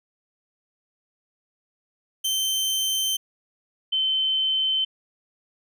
sawtooth / sine tone pair in turn, 3104 / 3077 Hz, G7 / G7, -18 / -33 cents, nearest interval unison, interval 15 cents, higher first, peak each -19 / -20 dBFS, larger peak first, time 2.24-3.17 / 3.92-4.85 s, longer neither, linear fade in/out 10 ms, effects none

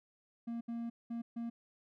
triangle tone bursts at uneven times, 233.1 Hz, A#3, in tune, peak -35 dBFS, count 4, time 0.47-0.61 / 0.68-0.9 / 1.1-1.22 / 1.36-1.5 s, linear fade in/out 10 ms, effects none

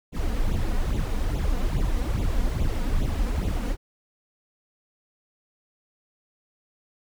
brown noise with flanger, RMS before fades -24 dBFS, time 0.12-3.77 s, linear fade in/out 50 ms, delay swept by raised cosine 0.28 to 4.18 ms, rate 2.4 Hz, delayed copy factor +0.75, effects none

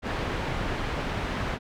pink low-pass noise, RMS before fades -30 dBFS, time 0.02-1.59 s, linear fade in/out 50 ms, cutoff 2600 Hz, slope 12 dB/octave, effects none

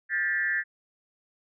sine tone with frequency modulation, 1760 Hz, A6, in tune, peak -24 dBFS, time 0.09-0.64 s, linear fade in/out 50 ms, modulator 168 Hz, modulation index 1, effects none

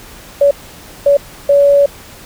sine tone bursts at uneven times, 567 Hz, C#5, 39 cents sharp, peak -5 dBFS, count 3, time 0.41-0.51 / 1.06-1.17 / 1.49-1.86 s, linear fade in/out 5 ms, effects pink hiss -36 dBFS RMS until 2.25 s

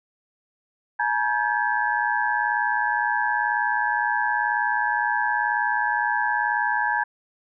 sine tone cluster, 848 / 950 / 1584 / 1703 Hz, G#5 / A#5 / G6 / G#6, +36 / +33 / +18 / +43 cents, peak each -26 dBFS, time 0.99-7.04 s, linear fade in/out 10 ms, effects none

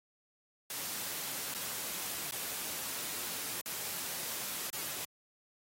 white noise with dropouts, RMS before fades -39 dBFS, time 0.7-5.05 s, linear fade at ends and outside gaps 2 ms, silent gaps 1.541-1.547 / 2.31-2.321 / 3.612-3.658 / 4.702-4.73 s, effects high-pass 100 Hz 12 dB/octave + AAC 48 kbps

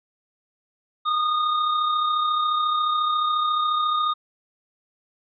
square tone with amplitude modulation, 1229 Hz, D#6, 22 cents flat, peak -19 dBFS, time 1.05-4.14 s, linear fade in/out 20 ms, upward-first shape sine, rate 34.2 Hz, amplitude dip 35%, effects resampled to 11025 Hz

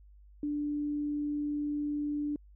sine tone, 293.7 Hz, D4, in tune, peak -30 dBFS, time 0.43-2.36 s, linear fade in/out 2 ms, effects added 50 Hz sine -53 dBFS peak until 2.55 s

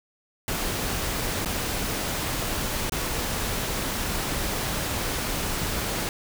pink noise with dropouts, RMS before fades -28 dBFS, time 0.48-6.09 s, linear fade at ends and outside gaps 1 ms, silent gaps 1.449-1.458 / 2.896-2.921 s, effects none

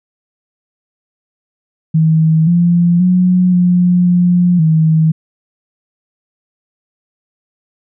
sine tone with pitch steps, 159.5 / 172.8 / 181.6 / 178.2 / 177.1 / 159.1 Hz, D#3 / F3 / F#3 / F3 / F3 / D#3, +43 / -18 / -32 / +35 / +24 / +39 cents, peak -7 dBFS, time 1.94-5.12 s, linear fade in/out 10 ms, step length 530 ms, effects none

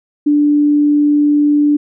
sine tone, 293.7 Hz, D4, in tune, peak -8 dBFS, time 0.26-1.77 s, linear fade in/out 10 ms, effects none

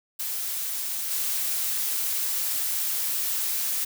blue noise with level steps, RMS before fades -30 / -27 dBFS, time 0.19-3.85 s, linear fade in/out 10 ms, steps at 1.1 s, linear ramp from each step 20 ms, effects none

